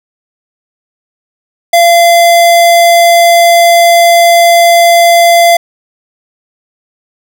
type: tone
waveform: square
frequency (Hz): 685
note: F5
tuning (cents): -34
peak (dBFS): -3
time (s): 1.73-5.57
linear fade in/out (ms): 5
effects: none